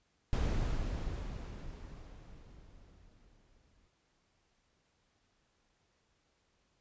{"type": "noise with exponential decay", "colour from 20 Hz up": "brown", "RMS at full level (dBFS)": -30, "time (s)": [0.33, 3.88], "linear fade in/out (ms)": 0, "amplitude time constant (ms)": 770, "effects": ["pink hiss -75 dBFS RMS until 6.8 s", "resampled to 16000 Hz"]}